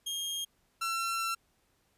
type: tone pair in turn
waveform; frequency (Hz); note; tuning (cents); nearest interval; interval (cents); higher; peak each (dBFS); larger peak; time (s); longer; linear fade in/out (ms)
sawtooth; 3233 / 1350.7; G#7 / E6; -47 / +42; octave + minor third; 1511; first; -30 / -27; second; 0.06-0.45 / 0.81-1.35; second; 10
effects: pink hiss -72 dBFS RMS until 1.97 s + resampled to 32000 Hz